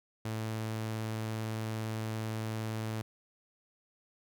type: tone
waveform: sawtooth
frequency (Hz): 110.3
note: A2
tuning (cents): +5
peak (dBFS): -30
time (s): 0.25-3.02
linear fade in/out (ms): 5
effects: none